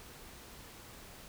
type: silence
effects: pink hiss -52 dBFS RMS until 1.28 s